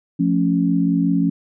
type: chord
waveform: sine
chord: F augmented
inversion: none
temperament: equal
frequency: 174.61 / 220 / 277.2 Hz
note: F3 / A3 / C#4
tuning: 0 / 0 / 0 cents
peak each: -18 / -23 / -18 dBFS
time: 0.19-1.3 s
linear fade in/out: 10 ms
effects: none